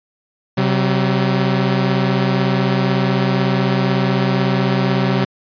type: tone pair together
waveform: sawtooth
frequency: 132 / 190 Hz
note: C3 / F#3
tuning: +16 / +46 cents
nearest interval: tritone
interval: 630 cents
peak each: -13 / -13 dBFS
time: 0.57-5.25 s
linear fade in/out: 10 ms
effects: resampled to 11025 Hz